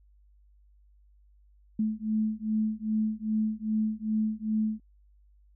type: beating tone pair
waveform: sine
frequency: 215.6 / 218.1 Hz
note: A3 / A3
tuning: -35 / -15 cents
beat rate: 2.5 Hz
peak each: -29 dBFS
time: 1.79-4.8 s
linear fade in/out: 5 ms
effects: added 50 Hz sine -57 dBFS peak until 5.55 s